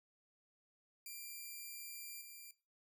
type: tone with level steps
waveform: 5% pulse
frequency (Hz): 2374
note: D7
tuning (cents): +18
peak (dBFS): -37 / -42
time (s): 1.06-2.51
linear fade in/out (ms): 2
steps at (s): 2.21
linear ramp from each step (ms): 5
effects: noise-tail reverb RT60 0.3 s tail -19 dB re dry